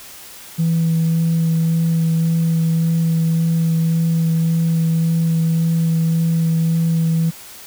sine tone with vibrato, 164.2 Hz, E3, 6 cents flat, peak -12 dBFS, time 0.58-7.31 s, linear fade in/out 20 ms, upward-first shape sine, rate 1.8 Hz, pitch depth 10 cents each way, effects tanh soft clip ceiling -11 dBFS + white hiss -38 dBFS RMS until 7.66 s

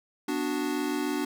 square chord, B minor, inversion none, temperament equal, 246.9 / 293.7 / 370 Hz, B3 / D4 / F#4, 0 / 0 / 0 cents, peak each -35 / -30 / -34 dBFS, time 0.28-1.25 s, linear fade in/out 5 ms, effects none

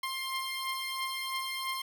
15% pulse beating tone pair, 1055 / 1058 Hz, C6 / C6, +14 / +19 cents, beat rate 3 Hz, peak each -33 / -28 dBFS, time 0.03-1.82 s, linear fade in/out 5 ms, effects none

